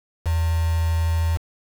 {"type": "tone with quantisation", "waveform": "sine", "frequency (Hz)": 82.4, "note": "E2", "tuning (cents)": 0, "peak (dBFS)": -18, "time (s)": [0.25, 1.38], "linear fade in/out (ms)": 20, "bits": 5, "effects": []}